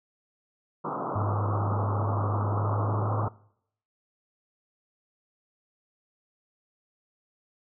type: band-pass noise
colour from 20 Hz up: white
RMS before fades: -32 dBFS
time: 0.84-3.29 s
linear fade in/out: 10 ms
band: 120 to 1300 Hz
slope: 96 dB/octave
type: tone with pitch glide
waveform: sine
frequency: 102.4 to 106.44 Hz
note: G#2 to G#2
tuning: -24 to +43 cents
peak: -26 dBFS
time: 1.15-3.28 s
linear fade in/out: 10 ms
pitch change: +67 cents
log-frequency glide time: 2.41-3.15 s
effects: noise-tail reverb RT60 0.7 s tail -22 dB re dry